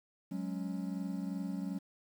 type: chord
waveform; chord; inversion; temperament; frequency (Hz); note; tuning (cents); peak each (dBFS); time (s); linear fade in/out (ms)
triangle; F# suspended second; none; equal; 185 / 207.7 / 277.2; F#3 / G#3 / C#4; 0 / 0 / 0; -36 / -39 / -39; 0.31-1.79; 10
effects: 10-bit